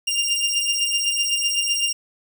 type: beating tone pair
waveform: 20% pulse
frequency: 2794 / 2801.9 Hz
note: F7 / F7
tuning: 0 / +5 cents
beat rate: 7.9 Hz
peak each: -18 dBFS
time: 0.07-1.93 s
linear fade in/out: 10 ms
effects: none